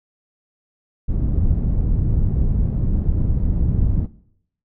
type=low-pass noise; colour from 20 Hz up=pink; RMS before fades=-18 dBFS; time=1.08-4.07 s; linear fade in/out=20 ms; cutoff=150 Hz; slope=12 dB/octave; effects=noise-tail reverb RT60 0.7 s tail -19 dB re dry